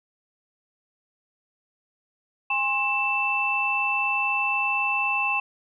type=tone cluster; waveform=sine; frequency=814 / 1061 / 2656 Hz; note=G#5 / C6 / E7; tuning=-35 / +24 / +12 cents; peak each=-29 / -29 / -23 dBFS; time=2.5-5.4 s; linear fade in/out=5 ms; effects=none